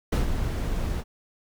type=noise with ADSR envelope; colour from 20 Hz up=brown; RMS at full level=-19 dBFS; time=0.12-1.04 s; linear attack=8 ms; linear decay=130 ms; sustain=-8 dB; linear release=47 ms; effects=none